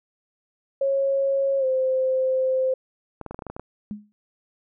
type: tone with pitch glide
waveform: sine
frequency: 547 to 520.8 Hz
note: C#5 to C5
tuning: -23 to -8 cents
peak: -19 dBFS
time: 0.81-2.74 s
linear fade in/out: 5 ms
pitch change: -85 cents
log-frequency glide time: 1.59-1.65 s
type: clicks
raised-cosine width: 1 ms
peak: -20 dBFS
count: 10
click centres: 3.213 / 3.263 / 3.31 / 3.345 / 3.391 / 3.422 / 3.467 / 3.5 / 3.565 / 3.596 s
type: tone with exponential decay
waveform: sine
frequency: 208.6 Hz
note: G#3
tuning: 8 cents sharp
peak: -26 dBFS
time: 3.91-4.12 s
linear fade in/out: 0 ms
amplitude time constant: 44 ms
effects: none